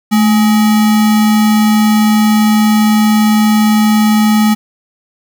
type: tone with sample-and-hold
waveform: sine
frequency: 216.2 Hz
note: A3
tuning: 30 cents flat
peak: -6 dBFS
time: 0.11-4.55 s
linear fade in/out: 20 ms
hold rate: 1050 Hz
effects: none